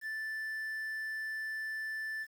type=tone with quantisation; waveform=triangle; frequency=1760 Hz; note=A6; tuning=in tune; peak=-34 dBFS; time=0.01-2.27 s; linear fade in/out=50 ms; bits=10; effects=none